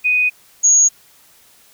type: tone pair in turn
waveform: sine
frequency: 2490 / 6648 Hz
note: D#7 / G#8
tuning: +1 / +1 cents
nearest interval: octave + perfect fourth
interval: 1700 cents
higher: second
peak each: -12 / -8 dBFS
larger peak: second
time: 0.04-0.3 / 0.63-0.89 s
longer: neither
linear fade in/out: 20 ms
effects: white hiss -50 dBFS RMS until 1.73 s